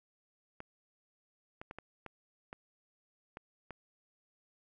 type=clicks; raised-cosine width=0.5 ms; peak=-29 dBFS; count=8; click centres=0.604 / 1.615 / 1.711 / 1.786 / 2.063 / 2.529 / 3.371 / 3.707 s; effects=none